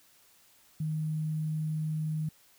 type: tone with sample-and-hold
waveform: sine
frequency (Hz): 155.56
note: D#3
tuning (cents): 0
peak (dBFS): -29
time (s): 0.8-2.29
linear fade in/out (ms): 5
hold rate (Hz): 11025
effects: white hiss -62 dBFS RMS until 2.58 s